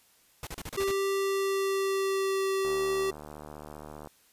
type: noise bursts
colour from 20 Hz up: pink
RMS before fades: -38 dBFS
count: 7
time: 0.43-0.914 s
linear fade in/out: 2 ms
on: 40 ms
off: 34 ms
type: tone with pitch glide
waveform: square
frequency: 392 to 386.6 Hz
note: G4 to G4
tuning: 0 to -24 cents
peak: -27 dBFS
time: 0.77-3.11 s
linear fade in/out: 10 ms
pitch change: -24 cents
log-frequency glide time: 1.11-2.52 s
type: click train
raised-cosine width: 1 ms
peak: -29 dBFS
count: 108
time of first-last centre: 2.65-4.073 s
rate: 75.2 Hz
effects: white hiss -63 dBFS RMS until 4.32 s + resampled to 32000 Hz